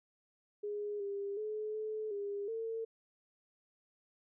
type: tone with pitch steps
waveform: sine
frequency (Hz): 414 / 400.5 / 428 / 432.2 / 404.4 / 451.2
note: G#4 / G4 / A4 / A4 / G#4 / A4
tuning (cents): -5 / +37 / -48 / -31 / -46 / +44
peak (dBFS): -36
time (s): 0.63-2.85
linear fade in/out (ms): 10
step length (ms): 370
effects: none